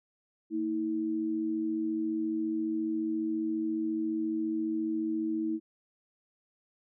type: tone pair together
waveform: sine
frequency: 227 / 321.5 Hz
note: A#3 / E4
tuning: -46 / -43 cents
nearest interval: tritone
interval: 603 cents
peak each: -36 / -29 dBFS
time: 0.5-5.6 s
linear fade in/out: 50 ms
effects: none